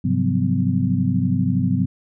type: tone cluster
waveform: sine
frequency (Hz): 104 / 132.7 / 177.1 / 189.5 / 253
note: G#2 / C3 / F3 / F#3 / B3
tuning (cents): +3 / +25 / +24 / +42 / +42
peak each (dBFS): -23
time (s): 0.04-1.86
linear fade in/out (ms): 10
effects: none